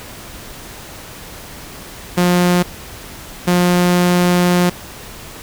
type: tone bursts at uneven times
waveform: sawtooth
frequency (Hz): 177.6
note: F3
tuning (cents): +29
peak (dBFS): -7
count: 2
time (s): 2.17-2.63 / 3.47-4.7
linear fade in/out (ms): 10
effects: pink hiss -34 dBFS RMS until 5.42 s